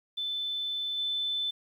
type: tone with level steps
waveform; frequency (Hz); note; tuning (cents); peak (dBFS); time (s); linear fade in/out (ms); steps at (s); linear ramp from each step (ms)
sine; 3520; A7; 0; -30 / -28; 0.17-1.51; 10; 0.97; 20
effects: 10-bit